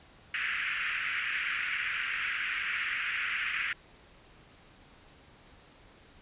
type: band-pass noise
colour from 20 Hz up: white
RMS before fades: -33 dBFS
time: 0.34-3.73 s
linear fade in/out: 2 ms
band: 1400 to 2700 Hz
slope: 48 dB/octave
effects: pink hiss -57 dBFS RMS until 6.21 s + resampled to 8000 Hz